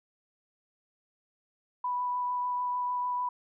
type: tone with vibrato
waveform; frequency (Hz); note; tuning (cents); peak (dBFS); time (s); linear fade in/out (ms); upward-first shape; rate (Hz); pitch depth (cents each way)
sine; 987.8; B5; 0; -28; 1.84-3.29; 5; sine; 6.7; 9
effects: none